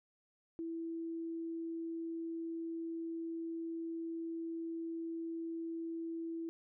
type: tone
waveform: sine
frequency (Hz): 330.3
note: E4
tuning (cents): +4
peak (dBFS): -38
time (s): 0.59-6.49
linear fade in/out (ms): 0
effects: none